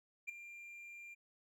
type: tone with ADSR envelope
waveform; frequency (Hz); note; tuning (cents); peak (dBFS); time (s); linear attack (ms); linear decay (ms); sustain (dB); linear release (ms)
triangle; 2386; D7; +27; -35; 0.27-1.15; 22; 8; -13; 19
effects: none